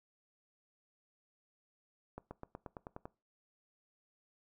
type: accelerating click train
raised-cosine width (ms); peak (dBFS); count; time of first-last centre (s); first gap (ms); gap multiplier
1; -30; 9; 2.18-3.055; 130; 0.95
effects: noise-tail reverb RT60 0.3 s tail -21 dB re dry